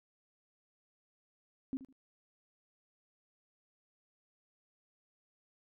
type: tone with echo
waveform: sine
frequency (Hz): 265.2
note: C4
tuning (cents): +23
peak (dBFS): -33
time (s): 1.73-1.77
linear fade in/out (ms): 0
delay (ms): 78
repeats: 2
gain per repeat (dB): -14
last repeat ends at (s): 1.926
effects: none

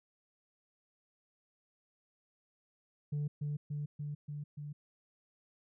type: tone with echo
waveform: sine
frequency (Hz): 146.83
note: D3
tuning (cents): 0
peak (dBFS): -30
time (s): 3.12-3.28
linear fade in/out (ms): 10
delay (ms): 290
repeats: 5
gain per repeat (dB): -2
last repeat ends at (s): 4.73
effects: tanh soft clip ceiling -31 dBFS

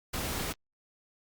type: noise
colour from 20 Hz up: pink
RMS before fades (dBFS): -34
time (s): 0.13-0.53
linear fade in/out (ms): 10
type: click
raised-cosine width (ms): 0.2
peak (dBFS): -31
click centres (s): 0.538
effects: Opus 48 kbps

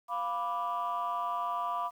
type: chord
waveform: sine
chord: B diminished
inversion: second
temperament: equal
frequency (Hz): 698.5 / 987.8 / 1174.7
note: F5 / B5 / D6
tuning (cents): 0 / 0 / 0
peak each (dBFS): -35 / -33 / -33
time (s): 0.08-1.91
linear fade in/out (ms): 50
effects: tanh soft clip ceiling -25 dBFS + 10-bit

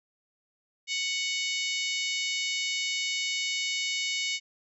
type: harmonic tone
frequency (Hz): 740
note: F#5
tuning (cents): 0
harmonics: 3 / 4 / 5 / 6 / 7 / 8 / 9 / 10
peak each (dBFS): -32 / -34 / -36 / -38 / -39 / -40 / -41 / -42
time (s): 0.87-4.4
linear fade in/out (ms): 50
effects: none

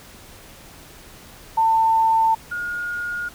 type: tone pair in turn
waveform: sine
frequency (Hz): 896 / 1430.4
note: A5 / F6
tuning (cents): +31 / +41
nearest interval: minor sixth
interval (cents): 810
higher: second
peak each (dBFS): -14 / -24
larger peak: first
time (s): 1.57-2.35 / 2.51-3.29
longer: neither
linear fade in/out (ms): 10
effects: pink hiss -44 dBFS RMS until 3.34 s

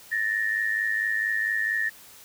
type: tone pair together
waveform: sine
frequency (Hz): 1755.6 / 1860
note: A6 / A#6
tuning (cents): -4 / -4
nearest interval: minor second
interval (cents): 100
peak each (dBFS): -26 / -26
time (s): 0.11-1.9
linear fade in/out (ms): 20
effects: white hiss -49 dBFS RMS until 2.24 s

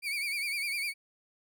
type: tone with vibrato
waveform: 35% pulse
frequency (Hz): 2300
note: D7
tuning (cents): -37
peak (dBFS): -29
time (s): 0.02-0.94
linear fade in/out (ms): 50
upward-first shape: sine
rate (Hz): 9.9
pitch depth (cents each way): 85
effects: none

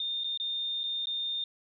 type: tone with dropouts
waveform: sine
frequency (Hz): 3633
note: A#7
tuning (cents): -45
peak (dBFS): -30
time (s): 0-1.44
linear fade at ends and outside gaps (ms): 2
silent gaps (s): 0.237-0.243 / 0.375-0.399 / 0.834-0.838 / 1.057-1.07
effects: none

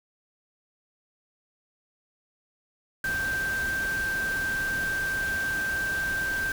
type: tone in noise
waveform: sine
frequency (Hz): 1568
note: G6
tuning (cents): 0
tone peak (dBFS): -26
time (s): 3.04-6.52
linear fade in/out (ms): 2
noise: pink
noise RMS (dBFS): -37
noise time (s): 3.04-6.52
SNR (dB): +8
effects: none

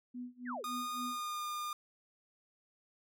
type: tone with tremolo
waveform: sine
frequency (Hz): 246.9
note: B3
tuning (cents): 0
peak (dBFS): -39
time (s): 0.14-1.2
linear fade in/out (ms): 10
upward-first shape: sine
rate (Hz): 3.6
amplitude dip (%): 95
type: exponential sweep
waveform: sine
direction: down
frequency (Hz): 2155 to 331.6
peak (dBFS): -38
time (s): 0.45-0.65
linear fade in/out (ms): 50
type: tone with pitch glide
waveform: 45% pulse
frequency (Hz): 1227 to 1210.1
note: D#6 to D#6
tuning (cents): -25 to -49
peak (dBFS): -37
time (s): 0.64-1.73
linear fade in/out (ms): 2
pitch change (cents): -24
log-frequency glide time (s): 1-1.47
effects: none

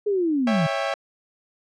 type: linear sweep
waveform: sine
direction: down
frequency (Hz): 424.9 to 146.83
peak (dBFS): -19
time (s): 0.06-0.67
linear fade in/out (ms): 10
type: chord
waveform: sawtooth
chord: C# diminished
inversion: none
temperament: equal with one note detuned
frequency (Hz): 554.4 / 659.3 / 794.9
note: C#5 / E5 / G5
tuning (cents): 0 / 0 / +24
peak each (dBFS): -23 / -23 / -25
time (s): 0.47-0.94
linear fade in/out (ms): 2
effects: low-pass 4000 Hz 12 dB/octave

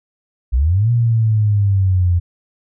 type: linear two-way sweep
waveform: sine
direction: up then down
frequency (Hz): 55 to 120 to 85.8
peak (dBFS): -11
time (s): 0.52-2.2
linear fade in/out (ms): 20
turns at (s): 0.91
effects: none

